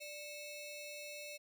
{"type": "ring-modulated tone", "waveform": "sawtooth", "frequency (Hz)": 1609, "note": "G6", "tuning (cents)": 45, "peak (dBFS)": -39, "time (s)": [0, 1.38], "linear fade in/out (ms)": 20, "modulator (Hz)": 1020, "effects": []}